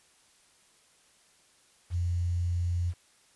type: tone with quantisation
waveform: sine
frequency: 87.4 Hz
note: F2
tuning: 2 cents sharp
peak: -26 dBFS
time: 1.9-2.94 s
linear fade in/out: 50 ms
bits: 9
effects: white hiss -63 dBFS RMS until 3.35 s + resampled to 24000 Hz